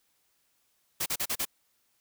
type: noise bursts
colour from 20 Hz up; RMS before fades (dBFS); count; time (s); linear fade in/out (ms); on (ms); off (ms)
white; -30; 5; 1-1.453; 10; 61; 37
effects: white hiss -72 dBFS RMS until 2 s